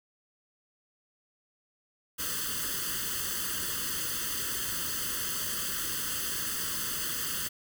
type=noise with comb filter; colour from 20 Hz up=white; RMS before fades=-33 dBFS; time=2.18-7.49 s; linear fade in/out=20 ms; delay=0.64 ms; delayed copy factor=+1; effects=none